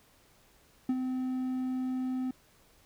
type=tone with ADSR envelope; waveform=triangle; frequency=256.8 Hz; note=C4; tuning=32 cents flat; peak=-22 dBFS; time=0.89-2.31 s; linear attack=4 ms; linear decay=48 ms; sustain=-6 dB; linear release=4 ms; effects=pink hiss -63 dBFS RMS until 2.85 s